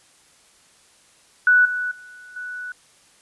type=tone with level steps; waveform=sine; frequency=1480 Hz; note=F#6; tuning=in tune; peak=-11 / -22 / -40 / -29 dBFS; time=1.47-2.72 s; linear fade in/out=2 ms; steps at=1.65 / 1.91 / 2.36 s; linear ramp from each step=5 ms; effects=white hiss -55 dBFS RMS until 3.21 s + resampled to 24000 Hz